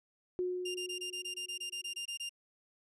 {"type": "tone with exponential decay", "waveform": "sine", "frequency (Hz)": 362.5, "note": "F#4", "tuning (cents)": -35, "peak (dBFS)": -30, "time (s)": [0.39, 2.05], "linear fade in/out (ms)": 0, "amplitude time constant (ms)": 360}
{"type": "tone bursts", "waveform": "sawtooth", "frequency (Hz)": 2800, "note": "F7", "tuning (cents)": 4, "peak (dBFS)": -34, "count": 14, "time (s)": [0.65, 2.294], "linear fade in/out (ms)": 10, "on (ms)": 97, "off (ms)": 22}
{"effects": ["resampled to 24000 Hz"]}